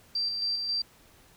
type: tone with tremolo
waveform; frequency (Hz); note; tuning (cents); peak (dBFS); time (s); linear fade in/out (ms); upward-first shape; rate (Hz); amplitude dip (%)
sine; 4699; D8; 0; -26; 0.15-0.82; 5; square; 3.7; 35
effects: pink hiss -58 dBFS RMS until 1.36 s